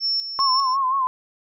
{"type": "tone with tremolo", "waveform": "sine", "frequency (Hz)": 5400, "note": "E8", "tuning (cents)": 41, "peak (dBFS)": -19, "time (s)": [0, 0.77], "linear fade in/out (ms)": 50, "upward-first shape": "square", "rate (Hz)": 2.5, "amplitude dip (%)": 65}
{"type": "tone with vibrato", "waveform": "sine", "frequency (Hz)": 1060, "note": "C6", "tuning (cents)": 22, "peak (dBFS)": -18, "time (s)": [0.39, 1.07], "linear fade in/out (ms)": 0, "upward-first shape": "sine", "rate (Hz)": 5.7, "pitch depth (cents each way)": 73}
{"effects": []}